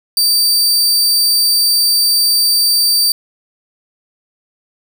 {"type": "tone", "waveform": "sawtooth", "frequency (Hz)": 4643, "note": "D8", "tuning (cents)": -21, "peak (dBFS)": -7, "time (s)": [0.17, 3.12], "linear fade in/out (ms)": 2, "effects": []}